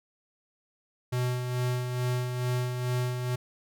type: tone with tremolo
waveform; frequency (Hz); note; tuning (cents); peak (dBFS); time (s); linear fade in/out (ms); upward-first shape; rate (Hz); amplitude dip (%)
square; 124.6; B2; +16; -26; 1.12-3.36; 10; sine; 2.3; 45
effects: none